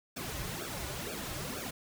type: noise with flanger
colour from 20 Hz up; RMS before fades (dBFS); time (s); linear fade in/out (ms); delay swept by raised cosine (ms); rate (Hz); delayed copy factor
pink; -39; 0.16-1.71; 10; 0.98 to 4.48; 2.1; -0.85
effects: none